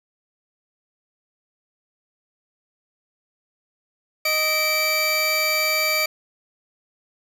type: tone pair together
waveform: 25% pulse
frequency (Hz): 622.3 / 2320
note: D#5 / D7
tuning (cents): 0 / -22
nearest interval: octave + major seventh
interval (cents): 2278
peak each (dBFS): -21 / -16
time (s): 4.25-6.06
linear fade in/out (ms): 5
effects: none